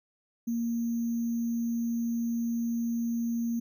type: tone with sample-and-hold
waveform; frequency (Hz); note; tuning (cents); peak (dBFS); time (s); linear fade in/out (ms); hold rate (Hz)
sine; 233.1; A#3; 0; -27; 0.47-3.6; 10; 6300
effects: none